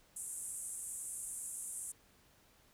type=band-pass noise; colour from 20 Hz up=white; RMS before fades=-44 dBFS; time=0.16-1.92 s; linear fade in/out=5 ms; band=8000 to 10000 Hz; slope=48 dB/octave; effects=pink hiss -67 dBFS RMS until 2.73 s